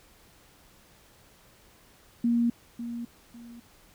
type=tone with echo; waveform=sine; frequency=235.7 Hz; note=A#3; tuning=19 cents sharp; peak=-21 dBFS; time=2.24-2.5 s; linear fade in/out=5 ms; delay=550 ms; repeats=2; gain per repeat=-11 dB; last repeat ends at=3.6 s; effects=pink hiss -58 dBFS RMS until 3.94 s